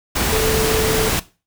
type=tone in noise; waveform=sine; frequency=440 Hz; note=A4; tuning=in tune; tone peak=-18 dBFS; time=0.32-1.09 s; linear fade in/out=10 ms; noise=pink; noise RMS=-19 dBFS; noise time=0.15-1.2 s; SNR=-2 dB; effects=noise-tail reverb RT60 0.3 s tail -17 dB re dry